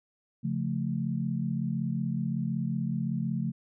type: chord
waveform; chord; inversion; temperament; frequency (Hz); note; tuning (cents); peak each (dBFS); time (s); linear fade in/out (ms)
sine; Db augmented; none; equal; 138.59 / 174.61 / 220; Db3 / F3 / A3; 0 / 0 / 0; -32; 0.43-3.52; 20
effects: none